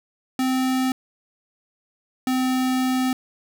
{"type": "tone pair in turn", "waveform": "square", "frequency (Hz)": [259.2, 257.4], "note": ["C4", "C4"], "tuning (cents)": [-16, -28], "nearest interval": "unison", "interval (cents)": 12, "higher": "first", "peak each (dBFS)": -20, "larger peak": "neither", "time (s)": [[0.39, 0.92], [2.27, 3.13]], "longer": "second", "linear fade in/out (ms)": 2, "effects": []}